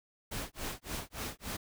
pink noise with tremolo, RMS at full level -37 dBFS, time 0.31-1.57 s, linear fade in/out 10 ms, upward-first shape sine, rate 3.5 Hz, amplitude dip 100%, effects none

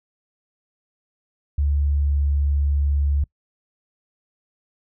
sine tone with pitch glide, 71.8 to 71.35 Hz, D2 to D2, -39 to -49 cents, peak -17 dBFS, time 1.58-3.24 s, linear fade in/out 5 ms, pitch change -10 cents, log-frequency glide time 1.98-2.16 s, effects noise-tail reverb RT60 0.1 s tail -24 dB re dry

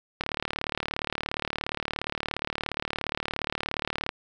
click train, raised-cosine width 0.3 ms, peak -12 dBFS, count 145, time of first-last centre 0.21-4.091 s, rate 37.1 Hz, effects none

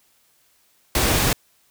pink noise, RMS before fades -19 dBFS, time 0.95-1.33 s, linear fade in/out 2 ms, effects white hiss -61 dBFS RMS until 1.7 s

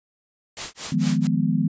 white noise with tremolo, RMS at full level -29 dBFS, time 0.57-1.27 s, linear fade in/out 0 ms, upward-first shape sine, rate 4.4 Hz, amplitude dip 100%
sine chord, F half-diminished seventh, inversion third, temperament equal, 155.56 / 174.61 / 207.7 / 246.9 Hz, Eb3 / F3 / Ab3 / Cb4, 0 / 0 / 0 / 0 cents, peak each -24 dBFS, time 0.92-1.68 s, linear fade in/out 5 ms
effects resampled to 16000 Hz

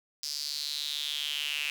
sawtooth tone with high-pass filter sweep, 146.83 Hz, D3, in tune, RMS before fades -34 dBFS, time 0.23-1.7 s, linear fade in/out 0 ms, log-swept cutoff 5100 to 2600 Hz, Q 6.1, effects none

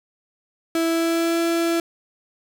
35% pulse tone with pitch glide, 329.6 to 335.2 Hz, E4 to E4, 0 to +29 cents, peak -17 dBFS, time 0.75-1.8 s, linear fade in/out 2 ms, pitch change +29 cents, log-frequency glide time 0.86-1.41 s, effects none

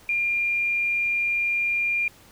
sine tone, 2400 Hz, D7, 37 cents sharp, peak -21 dBFS, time 0.09-2.08 s, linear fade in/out 2 ms, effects pink hiss -52 dBFS RMS until 2.31 s

